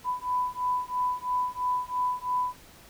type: beating tone pair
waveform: sine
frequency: 995 / 998 Hz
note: B5 / B5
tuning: +13 / +18 cents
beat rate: 3 Hz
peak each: -29 dBFS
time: 0.04-2.56 s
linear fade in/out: 50 ms
effects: pink hiss -52 dBFS RMS until 2.89 s